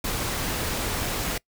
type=noise; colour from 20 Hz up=pink; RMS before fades=-28 dBFS; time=0.04-1.38 s; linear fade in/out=5 ms; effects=noise-tail reverb RT60 0.1 s tail -24 dB re dry